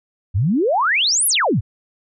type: exponential two-way sweep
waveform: sine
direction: up then down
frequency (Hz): 83 to 11840 to 83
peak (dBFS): -14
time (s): 0.34-1.61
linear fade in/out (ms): 20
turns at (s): 1.27
effects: none